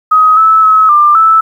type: tone with pitch steps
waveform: sine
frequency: 1262 / 1306 / 1286 / 1192 / 1314 Hz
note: D#6 / E6 / E6 / D6 / E6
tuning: +24 / -17 / -43 / +25 / -6 cents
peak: -3 dBFS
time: 0.11-1.41 s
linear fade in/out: 10 ms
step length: 260 ms
effects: 7-bit